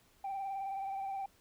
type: tone with vibrato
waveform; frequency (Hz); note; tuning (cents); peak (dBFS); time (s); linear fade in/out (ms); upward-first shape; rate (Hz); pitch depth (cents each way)
sine; 782; G5; -4; -34; 0.24-1.26; 5; sine; 19; 31
effects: tanh soft clip ceiling -34 dBFS + pink hiss -67 dBFS RMS until 1.4 s